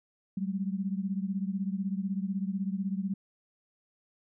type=beating tone pair; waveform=sine; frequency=189.4 / 205.4 Hz; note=F#3 / G#3; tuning=+41 / -19 cents; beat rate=16 Hz; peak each=-31 / -34 dBFS; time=0.37-3.14 s; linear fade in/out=5 ms; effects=none